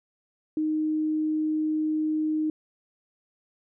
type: tone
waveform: sine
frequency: 309.9 Hz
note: D#4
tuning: 7 cents flat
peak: -23 dBFS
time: 0.57-2.5 s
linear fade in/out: 2 ms
effects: none